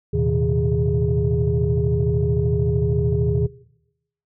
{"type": "tone cluster", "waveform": "sine", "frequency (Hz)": [79.4, 115.1, 128.4, 158.8, 411.1], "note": ["D#2", "A#2", "C3", "D#3", "G#4"], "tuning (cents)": [36, -22, -32, 36, -18], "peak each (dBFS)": -23, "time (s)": [0.13, 3.47], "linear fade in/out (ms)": 10, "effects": ["noise-tail reverb RT60 0.8 s tail -19 dB re dry", "tanh soft clip ceiling -9 dBFS"]}